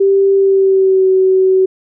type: tone with pitch glide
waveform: sine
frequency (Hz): 392 to 377.3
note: G4 to F#4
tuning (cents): 0 to +34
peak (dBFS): -7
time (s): 0-1.66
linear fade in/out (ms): 10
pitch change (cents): -66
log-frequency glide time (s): 0.35-1.08
effects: none